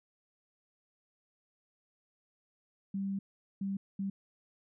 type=tone bursts at uneven times; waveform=sine; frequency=196 Hz; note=G3; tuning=in tune; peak=-32 dBFS; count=3; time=2.94-3.19 / 3.61-3.77 / 3.99-4.1 s; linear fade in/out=5 ms; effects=none